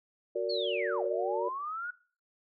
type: chord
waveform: sine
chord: Gb augmented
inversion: none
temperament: just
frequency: 370 / 462.5 / 578.1 Hz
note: Gb4 / Bb4 / D5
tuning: 0 / -14 / -27 cents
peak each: -33 dBFS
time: 0.35-1.49 s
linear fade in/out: 10 ms
type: linear two-way sweep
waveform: sine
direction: down then up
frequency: 4491 to 520 to 1481 Hz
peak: -34 dBFS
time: 0.49-1.91 s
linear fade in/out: 10 ms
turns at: 1.04 s
effects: noise-tail reverb RT60 0.4 s tail -18 dB re dry